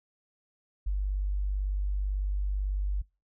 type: tone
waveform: sine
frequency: 49.03 Hz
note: G1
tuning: 1 cent sharp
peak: -26 dBFS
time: 0.86-3.02 s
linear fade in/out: 10 ms
effects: noise-tail reverb RT60 0.3 s tail -26 dB re dry